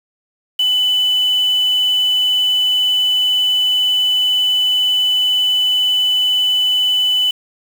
sine tone with quantisation, 2994 Hz, F#7, 20 cents sharp, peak -12 dBFS, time 0.59-7.31 s, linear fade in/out 5 ms, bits 5, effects none

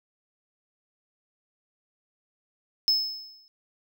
triangle tone with exponential decay, 5210 Hz, E8, 21 cents flat, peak -16 dBFS, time 2.88-3.48 s, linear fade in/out 0 ms, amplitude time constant 130 ms, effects none

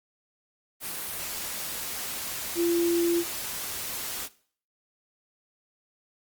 sine tone in noise, 342.3 Hz, F4, 35 cents flat, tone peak -22 dBFS, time 2.55-3.24 s, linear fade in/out 50 ms, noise white, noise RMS -34 dBFS, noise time 0.8-4.29 s, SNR +9 dB, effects noise-tail reverb RT60 0.5 s tail -19 dB re dry + Opus 32 kbps

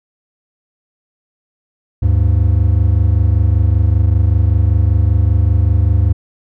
triangle tone pair together, 75.63 / 100.8 Hz, D#2 / G2, -49 / +49 cents, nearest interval perfect fourth, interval 498 cents, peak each -10 dBFS, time 2.02-6.13 s, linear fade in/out 10 ms, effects none

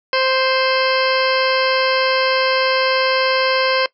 harmonic tone, 523.3 Hz, C5, in tune, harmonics 1 / 2 / 3 / 4 / 5 / 6 / 8 / 9 / 10, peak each -18 / -21 / -23 / -24 / -25 / -26 / -27 / -28 / -28 dBFS, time 0.13-3.86 s, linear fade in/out 2 ms, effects noise-tail reverb RT60 0.1 s tail -20 dB re dry

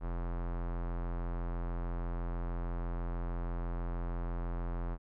square tone with low-pass filter, 43.1 Hz, F1, 22 cents flat, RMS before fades -36 dBFS, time 0-4.98 s, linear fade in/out 50 ms, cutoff 1200 Hz, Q 1.4, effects none

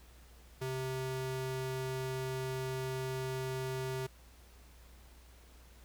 square ring-modulated tone, 261.6 Hz, C4, in tune, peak -33 dBFS, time 0.61-4.07 s, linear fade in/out 10 ms, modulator 129 Hz, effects added 60 Hz sine -56 dBFS peak until 5.84 s + pink hiss -62 dBFS RMS until 5.84 s

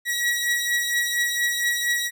sawtooth beating tone pair, 1917 / 1921.3 Hz, A#6 / B6, +48 / -48 cents, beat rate 4.3 Hz, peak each -19 / -24 dBFS, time 0.05-2.11 s, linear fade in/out 50 ms, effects none

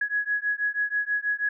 sine beating tone pair, 1671 / 1677.2 Hz, G#6 / G#6, +10 / +17 cents, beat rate 6.2 Hz, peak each -27 dBFS, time 0.01-1.49 s, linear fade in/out 5 ms, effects none

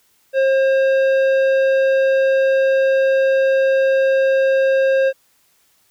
sine tone with tanh clipping, 535 Hz, C5, 38 cents sharp, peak -14 dBFS, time 0.33-5.13 s, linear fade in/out 50 ms, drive 11 dB, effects white hiss -59 dBFS RMS until 5.9 s

